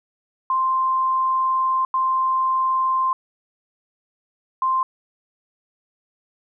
sine tone bursts at uneven times, 1046.5 Hz, C6, in tune, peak -17 dBFS, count 3, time 0.5-1.85 / 1.94-3.13 / 4.62-4.83 s, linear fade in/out 2 ms, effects none

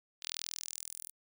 sawtooth tone with high-pass filter sweep, 41.2 Hz, E1, in tune, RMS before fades -43 dBFS, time 0.21-1.12 s, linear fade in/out 50 ms, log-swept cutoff 3600 to 11000 Hz, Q 1.8, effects none

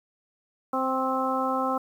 harmonic tone with a mistuned harmonic, 261.6 Hz, C4, in tune, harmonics 1 / 2 / 3 / 4 / 5, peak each -30 / -30 / -30 / -30 / -30 dBFS, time 0.73-1.78 s, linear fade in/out 5 ms, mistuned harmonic 4, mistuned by +17 cents, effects 9-bit

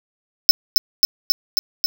square tone with echo, 5274 Hz, E8, in tune, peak -6 dBFS, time 0.49-0.51 s, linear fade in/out 0 ms, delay 270 ms, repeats 5, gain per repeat -2 dB, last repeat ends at 1.86 s, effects none

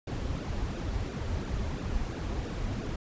brown noise with flanger, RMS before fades -33 dBFS, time 0.07-2.96 s, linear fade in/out 5 ms, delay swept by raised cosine 0.93 to 6.83 ms, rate 2.9 Hz, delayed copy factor -0.75, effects resampled to 16000 Hz

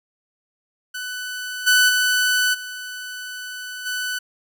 sawtooth tone with level steps, 1496 Hz, F#6, 19 cents sharp, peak -24 / -9 / -13 / -27 / -20 dBFS, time 0.94-4.19 s, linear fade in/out 10 ms, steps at 1.66 / 1.88 / 2.53 / 3.85 s, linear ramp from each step 20 ms, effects none

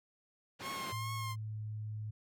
pink band-pass noise, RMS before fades -46 dBFS, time 0.59-0.93 s, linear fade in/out 20 ms, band 160 to 4500 Hz, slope 12 dB/octave
sawtooth tone with vibrato, 1071 Hz, C6, 40 cents sharp, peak -36 dBFS, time 0.61-1.36 s, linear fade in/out 50 ms, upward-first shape triangle, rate 2.4 Hz, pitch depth 39 cents each way
sine tone with pitch glide, 110 to 107.3 Hz, A2 to A2, 0 to -43 cents, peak -38 dBFS, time 0.92-2.11 s, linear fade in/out 10 ms, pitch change -43 cents, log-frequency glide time 1.12-1.6 s
effects none

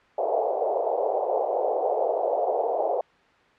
white band-pass noise, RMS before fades -25 dBFS, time 0.18-3.01 s, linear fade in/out 5 ms, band 430 to 760 Hz, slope 48 dB/octave, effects white hiss -57 dBFS RMS until 3.58 s + low-pass 2000 Hz 12 dB/octave

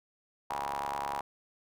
sawtooth ring-modulated tone, 70.1 Hz, C#2, 20 cents sharp, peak -26 dBFS, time 0.5-1.21 s, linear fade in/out 5 ms, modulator 890 Hz, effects none

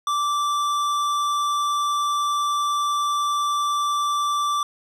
sine tone with tanh clipping, 1169 Hz, D6, 8 cents flat, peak -22 dBFS, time 0.07-4.63 s, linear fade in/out 2 ms, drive 15 dB, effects none

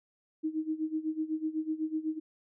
sine tone with tremolo, 313.9 Hz, D#4, 15 cents sharp, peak -27 dBFS, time 0.43-2.2 s, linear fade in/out 20 ms, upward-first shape sine, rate 8 Hz, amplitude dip 85%, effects none

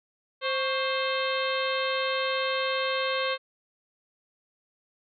harmonic tone with a mistuned harmonic, 525 Hz, C5, 6 cents sharp, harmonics 1 / 2 / 3 / 4 / 5 / 6 / 7 / 8, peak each -29 / -32 / -34 / -35 / -36 / -37 / -37 / -38 dBFS, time 0.41-3.38 s, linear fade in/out 50 ms, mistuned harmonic 2, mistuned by +93 cents, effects none

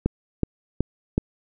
click train, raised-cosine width 3 ms, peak -7 dBFS, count 4, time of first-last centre 0.06-1.179 s, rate 2.68 Hz, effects none

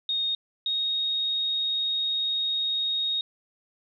sine tone pair in turn, 3712 / 3738 Hz, A#7 / A#7, -8 / +4 cents, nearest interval unison, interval 12 cents, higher second, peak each -24 dBFS, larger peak neither, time 0.09-0.35 / 0.66-3.21 s, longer second, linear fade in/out 2 ms, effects none

